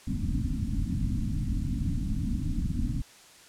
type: low-pass noise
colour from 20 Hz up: pink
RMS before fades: -29 dBFS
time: 0.07-3.02 s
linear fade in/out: 5 ms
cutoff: 290 Hz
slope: 96 dB/octave
effects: white hiss -53 dBFS RMS until 3.48 s + low-pass 9000 Hz 12 dB/octave